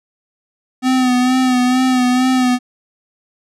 square tone with vibrato, 253.5 Hz, B3, 45 cents sharp, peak -12 dBFS, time 0.82-2.59 s, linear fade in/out 50 ms, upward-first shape sine, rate 2.2 Hz, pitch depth 37 cents each way, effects low-pass 9000 Hz 12 dB/octave

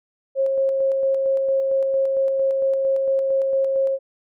sine tone with tremolo, 539 Hz, C#5, 49 cents flat, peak -16 dBFS, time 0.35-3.99 s, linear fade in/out 50 ms, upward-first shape square, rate 4.4 Hz, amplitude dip 25%, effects none

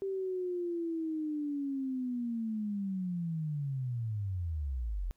sine linear sweep, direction down, 392 to 39.96 Hz, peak -32 dBFS, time 0.02-5.11 s, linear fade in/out 0 ms, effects pink hiss -75 dBFS RMS until 5.16 s

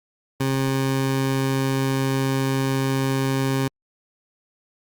20% pulse tone, 134.3 Hz, C3, 46 cents sharp, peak -15 dBFS, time 0.4-3.68 s, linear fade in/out 5 ms, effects Opus 48 kbps

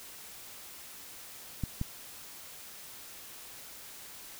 clicks, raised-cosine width 5 ms, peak -19 dBFS, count 2, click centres 1.637 / 1.814 s, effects white hiss -48 dBFS RMS until 4.39 s

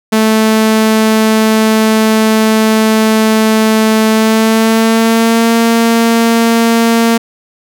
sawtooth tone with pitch glide, 219.1 to 229.9 Hz, A3 to A#3, -7 to -24 cents, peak -3 dBFS, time 0.12-7.18 s, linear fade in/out 10 ms, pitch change +83 cents, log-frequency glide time 4.09-5.54 s, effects none

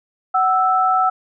sine tone pair together, 749.9 / 1318.5 Hz, F#5 / E6, +23 / 0 cents, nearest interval minor seventh, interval 977 cents, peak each -16 dBFS, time 0.34-1.1 s, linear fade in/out 10 ms, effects none

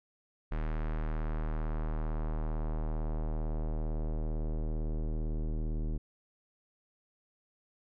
square tone with low-pass filter sweep, 38.89 Hz, D#1, in tune, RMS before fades -33 dBFS, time 0.51-5.98 s, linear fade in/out 10 ms, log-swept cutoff 1900 to 330 Hz, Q 1.2, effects none

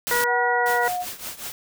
white noise, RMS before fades -27 dBFS, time 0.07-0.24 s, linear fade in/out 0 ms
harmonic tone, 481.7 Hz, B4, 43 cents flat, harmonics 1 / 2 / 3 / 4, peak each -25 / -25 / -25 / -25 dBFS, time 0.11-0.88 s, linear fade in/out 2 ms
sine tone with pitch glide, 749 to 720.6 Hz, F#5 to F#5, +21 to -46 cents, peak -24 dBFS, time 0.26-1.06 s, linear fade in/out 50 ms, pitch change -67 cents, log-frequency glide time 0.48-0.82 s
white noise with tremolo, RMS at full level -31 dBFS, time 0.66-1.52 s, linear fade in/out 0 ms, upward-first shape triangle, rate 5.3 Hz, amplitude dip 85%
effects none

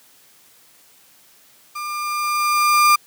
35% pulse tone with level ramp, 1198 Hz, D6, 34 cents sharp, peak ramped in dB -25 to -8 dBFS, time 1.75-2.96 s, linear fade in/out 10 ms, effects white hiss -52 dBFS RMS until 3.06 s + high-pass 100 Hz 12 dB/octave

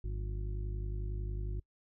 harmonic tone with a mistuned harmonic, 51 Hz, G#1, 31 cents flat, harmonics 1 / 2 / 3 / 4 / 5 / 6 / 7, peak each -35 / -41 / -51 / -57 / -60 / -61 / -51 dBFS, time 0.04-1.6 s, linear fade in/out 5 ms, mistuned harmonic 4, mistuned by -140 cents, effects noise-tail reverb RT60 0.1 s tail -24 dB re dry

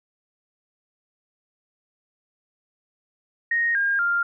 sine tone with pitch steps, 1864.7 / 1614 / 1396.9 Hz, A#6 / G#6 / F6, 0 / -50 / 0 cents, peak -19 dBFS, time 3.51-4.23 s, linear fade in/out 5 ms, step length 240 ms, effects none

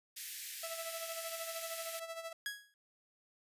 white high-pass noise, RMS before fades -44 dBFS, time 0.16-2 s, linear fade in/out 10 ms, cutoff 1700 Hz, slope 48 dB/octave
sawtooth tone with tremolo, 659.3 Hz, E5, in tune, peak -36 dBFS, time 0.63-2.33 s, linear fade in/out 5 ms, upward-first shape sine, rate 13 Hz, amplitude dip 65%
sawtooth tone with exponential decay, 1661.2 Hz, G#6, in tune, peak -31 dBFS, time 2.46-2.74 s, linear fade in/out 1 ms, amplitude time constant 59 ms
effects resampled to 32000 Hz

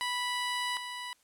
15% pulse tone pair in turn, 985 / 985 Hz, B5 / B5, -5 / -5 cents, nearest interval unison, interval 0 cents, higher neither, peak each -24 / -31 dBFS, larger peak first, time 0.01-0.77 / 0.77-1.13 s, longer first, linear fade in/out 0 ms, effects white hiss -68 dBFS RMS until 1.23 s + low-pass 11000 Hz 12 dB/octave

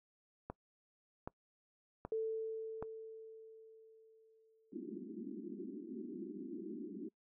click train, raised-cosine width 1 ms, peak -28 dBFS, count 4, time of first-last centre 0.5-2.826 s, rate 1.29 Hz
sine tone with exponential decay, 443.6 Hz, A4, 14 cents sharp, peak -33 dBFS, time 2.12-4.93 s, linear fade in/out 2 ms, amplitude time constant 610 ms
white band-pass noise, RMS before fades -46 dBFS, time 4.72-7.09 s, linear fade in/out 10 ms, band 190 to 380 Hz, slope 96 dB/octave
effects noise-tail reverb RT60 0.1 s tail -23 dB re dry

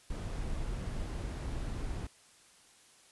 brown noise, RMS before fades -37 dBFS, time 0.1-2.07 s, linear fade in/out 5 ms, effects white hiss -61 dBFS RMS until 3.11 s + resampled to 24000 Hz

